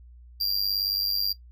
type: tone with amplitude modulation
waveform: square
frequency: 4753 Hz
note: D8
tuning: 20 cents sharp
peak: -21 dBFS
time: 0.4-1.33 s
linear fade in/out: 10 ms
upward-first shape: sine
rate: 98.5 Hz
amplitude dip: 85%
effects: noise-tail reverb RT60 0.1 s tail -18 dB re dry + added 60 Hz sine -46 dBFS peak until 1.51 s